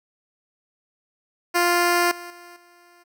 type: tone with level steps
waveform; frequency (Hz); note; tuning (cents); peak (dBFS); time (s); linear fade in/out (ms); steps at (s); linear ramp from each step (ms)
10% pulse; 349.2; F4; 0; -9 / -27 / -34 / -43; 1.54-3.04; 20; 2.11 / 2.3 / 2.56; 5
effects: none